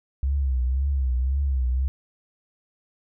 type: tone with vibrato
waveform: sine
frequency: 66 Hz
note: C2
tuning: 16 cents sharp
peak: -20 dBFS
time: 0.23-1.88 s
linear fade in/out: 0 ms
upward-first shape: triangle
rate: 1.9 Hz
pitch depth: 130 cents each way
effects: none